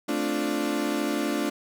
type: chord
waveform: 35% pulse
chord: D minor seventh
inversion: second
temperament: equal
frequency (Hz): 220 / 261.6 / 293.7 / 349.2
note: A3 / C4 / D4 / F4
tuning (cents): 0 / 0 / 0 / 0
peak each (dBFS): -30 / -32 / -26 / -30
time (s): 0.08-1.5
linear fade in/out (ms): 10
effects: none